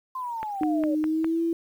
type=linear sweep; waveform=sine; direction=down; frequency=1046.5 to 554.4 Hz; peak=-29 dBFS; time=0.15-0.95 s; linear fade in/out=5 ms
type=click train; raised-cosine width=0.5 ms; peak=-19 dBFS; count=5; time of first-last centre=0.43-1.245 s; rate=4.91 Hz
type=tone with pitch glide; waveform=sine; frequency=307.4 to 333.3 Hz; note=D#4 to E4; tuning=-21 to +19 cents; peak=-22 dBFS; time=0.61-1.53 s; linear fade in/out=2 ms; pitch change=+140 cents; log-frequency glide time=0.99-1.41 s
effects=9-bit